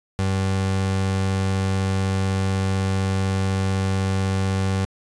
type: tone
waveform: 30% pulse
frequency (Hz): 95.9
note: G2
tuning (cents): -37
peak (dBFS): -17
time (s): 0.19-4.85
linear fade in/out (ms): 0
effects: resampled to 22050 Hz